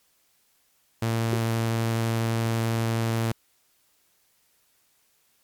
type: tone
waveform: sawtooth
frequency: 114 Hz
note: A#2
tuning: 38 cents flat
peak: -19 dBFS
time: 1.02-3.32 s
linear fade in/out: 5 ms
type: tone with exponential decay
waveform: sine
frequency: 370 Hz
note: F#4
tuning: in tune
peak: -21 dBFS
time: 1.33-1.42 s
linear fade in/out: 0 ms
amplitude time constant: 19 ms
effects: white hiss -66 dBFS RMS until 5.43 s + MP3 96 kbps